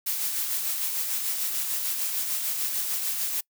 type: noise with tremolo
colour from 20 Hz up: blue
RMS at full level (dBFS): -27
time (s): 0.06-3.41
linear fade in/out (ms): 10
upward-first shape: sine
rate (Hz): 6.7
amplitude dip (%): 35
effects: noise-tail reverb RT60 0.1 s tail -25 dB re dry